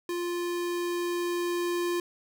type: tone with level ramp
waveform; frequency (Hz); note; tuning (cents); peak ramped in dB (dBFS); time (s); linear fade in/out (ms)
square; 349.2; F4; 0; -30 to -27; 0.09-2; 2
effects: none